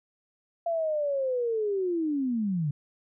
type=linear sweep; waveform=sine; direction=down; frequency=684 to 138.3 Hz; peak=-25 dBFS; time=0.66-2.71 s; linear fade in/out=5 ms; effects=none